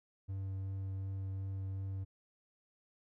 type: tone with vibrato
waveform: triangle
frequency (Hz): 96.4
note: G2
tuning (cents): -28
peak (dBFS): -35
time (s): 0.28-2.05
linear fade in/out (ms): 20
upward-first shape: triangle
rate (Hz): 2.7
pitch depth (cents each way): 10
effects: none